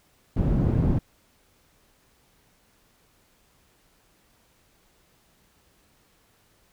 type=low-pass noise; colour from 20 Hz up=white; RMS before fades=-22 dBFS; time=0.36-0.99 s; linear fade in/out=10 ms; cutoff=170 Hz; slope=12 dB/octave; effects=pink hiss -63 dBFS RMS until 6.72 s